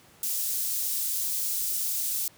white high-pass noise, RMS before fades -29 dBFS, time 0.23-2.28 s, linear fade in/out 2 ms, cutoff 6200 Hz, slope 12 dB/octave, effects pink hiss -56 dBFS RMS until 2.37 s + high-pass 80 Hz 12 dB/octave

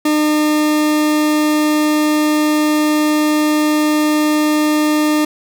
40% pulse tone, 303.2 Hz, D#4, 45 cents flat, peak -11 dBFS, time 0.05-5.25 s, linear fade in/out 5 ms, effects none

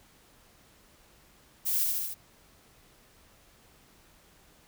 violet noise with echo, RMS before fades -29 dBFS, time 1.65-1.85 s, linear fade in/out 20 ms, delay 74 ms, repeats 4, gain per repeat -2 dB, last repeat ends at 2.146 s, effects pink hiss -60 dBFS RMS until 4.67 s

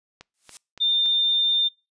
click train, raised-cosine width 0.2 ms, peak -24 dBFS, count 4, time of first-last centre 0.21-1.06 s, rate 3.53 Hz
blue noise with exponential growth, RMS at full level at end -35 dBFS, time 0.34-0.57 s, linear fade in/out 0 ms, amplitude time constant 48 ms
sine tone, 3605 Hz, A7, 41 cents sharp, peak -18 dBFS, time 0.8-1.69 s, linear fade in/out 20 ms
effects noise-tail reverb RT60 0.3 s tail -26 dB re dry + resampled to 22050 Hz

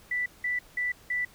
sine tone bursts, 1975 Hz, B6, in tune, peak -26 dBFS, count 4, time 0.11-1.25 s, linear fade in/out 5 ms, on 150 ms, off 180 ms, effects pink hiss -55 dBFS RMS until 1.34 s

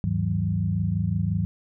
sine tone cluster, 77.3 / 102.2 / 160.1 / 185.9 Hz, D#2 / G#2 / D#3 / F#3, -11 / -27 / +50 / +8 cents, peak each -34 / -25 / -27 / -28 dBFS, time 0.04-1.45 s, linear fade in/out 0 ms, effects none

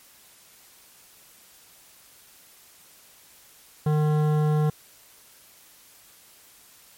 sine tone with hard clipping, 151.9 Hz, D#3, 41 cents flat, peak -21 dBFS, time 3.86-4.7 s, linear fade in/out 5 ms, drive 14 dB, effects white hiss -53 dBFS RMS until 6.97 s + MP3 64 kbps

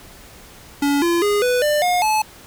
square tone with pitch steps, 284.4 / 342.1 / 411.6 / 495.2 / 595.7 / 716.6 / 862.1 Hz, C#4 / F4 / G#4 / B4 / D5 / F5 / A5, +45 / -36 / -16 / +5 / +24 / +44 / -36 cents, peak -16 dBFS, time 0.82-2.22 s, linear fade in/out 5 ms, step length 200 ms, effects pink hiss -43 dBFS RMS until 2.46 s

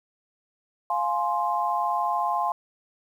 sine chord, F minor, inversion none, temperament just, 698.5 / 838.1 / 1047.7 Hz, F5 / Ab5 / C6, 0 / +16 / +2 cents, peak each -28 / -27 / -26 dBFS, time 0.9-2.52 s, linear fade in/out 2 ms, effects 9-bit

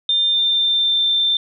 sine tone with pitch glide, 3600 to 3571 Hz, A7 to A7, +39 to +25 cents, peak -14 dBFS, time 0.09-1.37 s, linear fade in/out 2 ms, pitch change -14 cents, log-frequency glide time 0.28-1 s, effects none

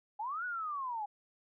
sine linear two-way sweep, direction up then down, 804 to 1487 to 804 Hz, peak -35 dBFS, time 0.19-1.06 s, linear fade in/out 10 ms, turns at 0.45 s, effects none

